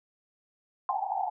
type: tone with exponential decay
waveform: sine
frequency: 1046.5 Hz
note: C6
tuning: in tune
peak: -24 dBFS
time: 0.89-1 s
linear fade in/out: 1 ms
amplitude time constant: 23 ms
type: band-pass noise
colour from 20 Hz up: pink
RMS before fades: -31 dBFS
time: 0.89-1.3 s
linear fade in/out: 10 ms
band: 740 to 860 Hz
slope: 96 dB/octave
effects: none